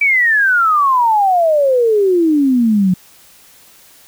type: exponential sweep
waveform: sine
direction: down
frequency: 2332 to 178.4 Hz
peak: -9 dBFS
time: 0.01-2.94 s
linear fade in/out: 5 ms
effects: white hiss -45 dBFS RMS until 4.07 s